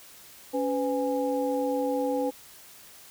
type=tone cluster; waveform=sine; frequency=279.5 / 503 / 826 Hz; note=C#4 / B4 / G#5; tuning=+14 / +32 / -10 cents; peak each=-29 / -27 / -33 dBFS; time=0.53-2.31 s; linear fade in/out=20 ms; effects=white hiss -50 dBFS RMS until 3.1 s